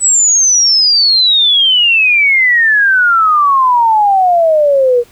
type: exponential sweep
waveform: sine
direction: down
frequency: 8010 to 470.9 Hz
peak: -6 dBFS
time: 0-5.04 s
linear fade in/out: 50 ms
effects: pink hiss -45 dBFS RMS until 5.11 s